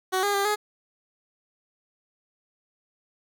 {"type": "tone with pitch steps", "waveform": "15% pulse", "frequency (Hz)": [374.5, 406.6, 398.3, 419.6], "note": ["F#4", "G#4", "G4", "G#4"], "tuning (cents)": [21, -37, 28, 18], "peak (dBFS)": -16, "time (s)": [0.12, 0.56], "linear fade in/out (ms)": 20, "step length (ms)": 110, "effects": []}